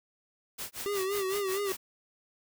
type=noise with tremolo; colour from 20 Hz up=white; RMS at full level=-37 dBFS; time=0.58-1.77 s; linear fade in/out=10 ms; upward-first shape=sine; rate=5.5 Hz; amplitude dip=100%
type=tone with vibrato; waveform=square; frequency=392 Hz; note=G4; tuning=in tune; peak=-30 dBFS; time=0.86-1.72 s; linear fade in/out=0 ms; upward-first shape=sine; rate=4.3 Hz; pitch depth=80 cents each way
effects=none